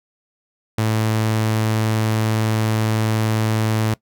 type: tone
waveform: sawtooth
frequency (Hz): 109.8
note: A2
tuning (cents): -3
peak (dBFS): -13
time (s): 0.78-3.94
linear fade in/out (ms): 5
effects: noise-tail reverb RT60 0.1 s tail -20 dB re dry